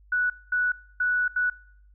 sine tone bursts at uneven times, 1476 Hz, F#6, 5 cents flat, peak -21 dBFS, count 4, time 0.12-0.3 / 0.52-0.72 / 1-1.28 / 1.36-1.5 s, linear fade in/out 5 ms, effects noise-tail reverb RT60 0.7 s tail -22 dB re dry + added 50 Hz sine -52 dBFS peak until 1.94 s

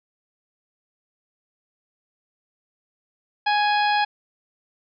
harmonic tone, 832 Hz, G#5, 3 cents sharp, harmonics 1 / 2 / 3 / 4 / 5 / 6, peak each -19 / -25 / -29 / -31 / -33 / -35 dBFS, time 3.46-4.05 s, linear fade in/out 10 ms, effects none

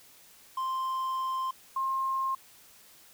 triangle / sine tone pair in turn, 1046.5 / 1064.2 Hz, C6 / C6, 0 / +29 cents, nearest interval unison, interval 29 cents, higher second, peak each -27 dBFS, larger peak neither, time 0.57-1.51 / 1.76-2.35 s, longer first, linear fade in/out 5 ms, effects white hiss -56 dBFS RMS until 3.13 s

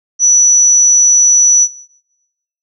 sine tone, 5920 Hz, F#8, in tune, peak -5 dBFS, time 0.19-1.68 s, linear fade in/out 50 ms, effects noise-tail reverb RT60 1.0 s tail -22 dB re dry

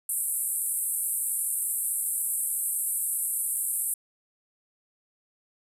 pink band-pass noise, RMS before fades -29 dBFS, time 0.09-3.94 s, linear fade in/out 2 ms, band 8200 to 13000 Hz, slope 96 dB/octave, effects none

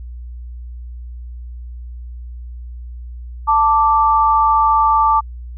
sine tone pair together, 885 / 1171 Hz, A5 / D6, +10 / -5 cents, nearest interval perfect fourth, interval 485 cents, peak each -13 dBFS, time 3.47-5.21 s, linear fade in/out 20 ms, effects added 60 Hz sine -28 dBFS peak until 5.57 s

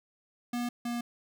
square tone pair in turn, 241.4 / 238.4 Hz, B3 / A#3, -39 / +39 cents, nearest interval unison, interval 22 cents, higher first, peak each -31 / -32 dBFS, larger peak first, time 0.53-0.69 / 0.85-1.01 s, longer neither, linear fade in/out 5 ms, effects none

